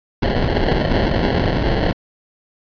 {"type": "noise with sample-and-hold", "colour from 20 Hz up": "pink", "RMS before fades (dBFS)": -17, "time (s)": [0.22, 1.93], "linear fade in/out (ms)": 10, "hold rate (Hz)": 1225, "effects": ["resampled to 11025 Hz"]}